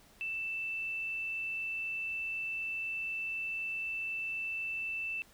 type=tone; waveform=sine; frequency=2656 Hz; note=E7; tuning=12 cents sharp; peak=-34 dBFS; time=0.21-5.22 s; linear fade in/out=0 ms; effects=pink hiss -61 dBFS RMS until 5.33 s